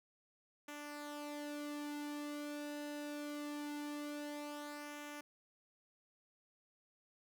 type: tone with flanger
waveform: sawtooth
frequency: 293.7 Hz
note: D4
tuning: in tune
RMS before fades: -45 dBFS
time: 0.68-5.21 s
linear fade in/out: 5 ms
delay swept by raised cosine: 0.22 to 2.52 ms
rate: 0.23 Hz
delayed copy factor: -0.55
effects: none